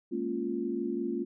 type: chord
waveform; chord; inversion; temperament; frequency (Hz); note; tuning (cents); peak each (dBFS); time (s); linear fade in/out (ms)
sine; Bb minor seventh; third; equal; 207.7 / 233.1 / 277.2 / 349.2; Ab3 / Bb3 / Db4 / F4; 0 / 0 / 0 / 0; -39 / -35 / -36 / -33; 0.11-1.25; 20
effects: none